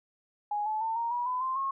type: tone with pitch steps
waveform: sine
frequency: 830.6 / 862.9 / 896.4 / 931.2 / 967.4 / 1005 / 1044.1 / 1084.6 Hz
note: G#5 / A5 / A5 / A#5 / B5 / B5 / C6 / C#6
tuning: 0 / -34 / +32 / -2 / -36 / +30 / -4 / -38 cents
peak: -28 dBFS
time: 0.51-1.71 s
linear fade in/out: 5 ms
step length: 150 ms
effects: none